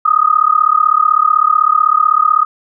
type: tone with amplitude modulation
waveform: sine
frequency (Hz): 1244.5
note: D#6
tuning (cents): 0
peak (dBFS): -4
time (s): 0.05-2.45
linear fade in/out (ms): 10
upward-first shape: sine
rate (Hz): 35.9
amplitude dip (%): 95
effects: none